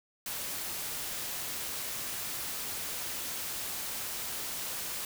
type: noise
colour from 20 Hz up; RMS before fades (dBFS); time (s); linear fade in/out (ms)
white; -37; 0.26-5.05; 2
effects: none